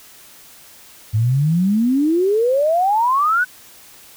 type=exponential sweep; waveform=sine; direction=up; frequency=103.83 to 1525 Hz; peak=-13 dBFS; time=1.13-3.45 s; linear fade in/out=20 ms; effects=white hiss -44 dBFS RMS until 4.16 s